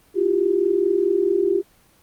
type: tone cluster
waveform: sine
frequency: 331.2 / 355.9 / 396.1 Hz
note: E4 / F4 / G4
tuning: +8 / +33 / +18 cents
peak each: -27 / -20 / -19 dBFS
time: 0.14-1.63 s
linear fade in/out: 50 ms
effects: pink hiss -56 dBFS RMS until 2.02 s + Opus 24 kbps